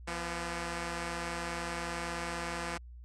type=tone pair together; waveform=5% pulse; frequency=170.56 / 245.9 Hz; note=F3 / B3; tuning=-41 / -7 cents; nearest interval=tritone; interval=634 cents; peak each=-25 / -30 dBFS; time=0.07-2.78 s; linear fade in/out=10 ms; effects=added 60 Hz sine -46 dBFS peak until 3.04 s + resampled to 24000 Hz